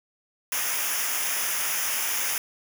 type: noise with comb filter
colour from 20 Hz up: white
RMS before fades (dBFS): -27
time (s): 0.52-2.38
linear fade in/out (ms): 2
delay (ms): 0.24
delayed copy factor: -0.8
effects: none